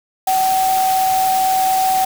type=tone in noise; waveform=sine; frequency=758 Hz; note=F#5; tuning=42 cents sharp; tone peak=-13 dBFS; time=0.27-2.05 s; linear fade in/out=5 ms; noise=white; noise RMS=-25 dBFS; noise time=0.27-2.05 s; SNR=+9 dB; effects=none